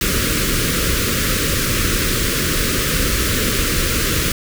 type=band-stop noise; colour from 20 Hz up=pink; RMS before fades=-18 dBFS; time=0.01-4.32 s; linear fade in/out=2 ms; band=540 to 1200 Hz; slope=48 dB/octave; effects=none